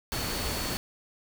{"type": "tone in noise", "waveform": "sine", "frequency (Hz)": 4435, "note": "C#8", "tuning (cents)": 0, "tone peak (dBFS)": -39, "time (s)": [0.12, 0.77], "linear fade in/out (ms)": 0, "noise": "pink", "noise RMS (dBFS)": -32, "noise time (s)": [0.12, 0.77], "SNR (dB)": -10, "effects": []}